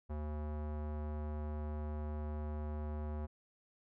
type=tone with low-pass filter; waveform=square; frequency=75.4 Hz; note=D2; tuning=46 cents sharp; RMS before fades=-40 dBFS; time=0.09-3.27 s; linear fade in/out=20 ms; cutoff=970 Hz; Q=1.1; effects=none